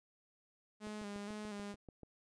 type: tone with vibrato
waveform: sawtooth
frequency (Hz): 207.5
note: G#3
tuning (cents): -1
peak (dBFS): -39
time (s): 0.8-1.76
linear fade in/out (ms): 50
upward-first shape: square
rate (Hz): 2.1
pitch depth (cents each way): 35
type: click train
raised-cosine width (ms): 2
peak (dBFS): -38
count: 9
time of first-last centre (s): 0.87-2.033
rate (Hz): 6.88
effects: resampled to 22050 Hz